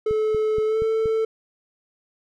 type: tone with pitch glide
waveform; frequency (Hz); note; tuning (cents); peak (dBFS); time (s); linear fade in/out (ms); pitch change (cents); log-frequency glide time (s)
triangle; 432.8 to 443.7; A4 to A4; -29 to +14; -17; 0.06-1.25; 5; +43; 0.66-0.8
type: click train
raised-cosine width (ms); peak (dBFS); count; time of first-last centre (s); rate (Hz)
5; -21; 5; 0.11-1.058; 4.22
effects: none